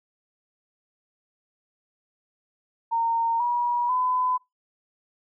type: tone with pitch steps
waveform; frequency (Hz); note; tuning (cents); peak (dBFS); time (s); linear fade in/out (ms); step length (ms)
sine; 920 / 963 / 1007.9; A#5 / B5 / B5; -23 / -44 / +35; -21; 2.91-4.38; 20; 490
effects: noise-tail reverb RT60 0.2 s tail -24 dB re dry